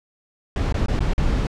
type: noise with dropouts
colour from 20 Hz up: brown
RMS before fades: -20 dBFS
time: 0.56-1.47 s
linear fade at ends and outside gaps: 2 ms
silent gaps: 0.725-0.742 / 0.861-0.883 / 0.992-1.005 / 1.135-1.179 s
effects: low-pass 6000 Hz 12 dB/octave